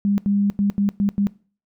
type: tone bursts at uneven times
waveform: sine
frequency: 201.5 Hz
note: G3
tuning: 48 cents sharp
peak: -16 dBFS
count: 6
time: 0.05-0.18 / 0.26-0.5 / 0.59-0.7 / 0.78-0.89 / 1-1.09 / 1.18-1.27 s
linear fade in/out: 0 ms
effects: noise-tail reverb RT60 0.4 s tail -21 dB re dry

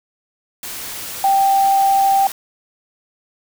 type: tone in noise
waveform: sine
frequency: 784 Hz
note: G5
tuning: in tune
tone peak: -11 dBFS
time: 1.24-2.27 s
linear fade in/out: 2 ms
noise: white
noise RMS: -29 dBFS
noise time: 0.63-2.32 s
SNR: +15 dB
effects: none

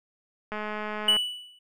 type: click train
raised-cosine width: 0.5 ms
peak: -19 dBFS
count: 138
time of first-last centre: 0.52-1.166 s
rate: 212 Hz
type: tone with exponential decay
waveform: triangle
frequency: 2960 Hz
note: F#7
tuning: in tune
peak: -14 dBFS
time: 1.08-1.59 s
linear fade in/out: 5 ms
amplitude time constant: 110 ms
effects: none

